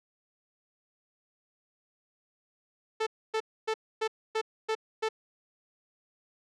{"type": "tone bursts", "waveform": "sawtooth", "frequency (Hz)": 440, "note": "A4", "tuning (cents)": 0, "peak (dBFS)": -23, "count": 7, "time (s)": [3, 5.089], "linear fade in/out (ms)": 10, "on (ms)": 67, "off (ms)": 270, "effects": ["low-pass 5000 Hz 12 dB/octave"]}